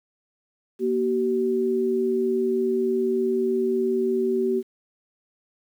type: tone pair together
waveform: sine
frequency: 237.7 / 381 Hz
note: A#3 / G4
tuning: +34 / -49 cents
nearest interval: minor sixth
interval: 817 cents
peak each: -26 / -21 dBFS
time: 0.79-4.63 s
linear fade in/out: 50 ms
effects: 9-bit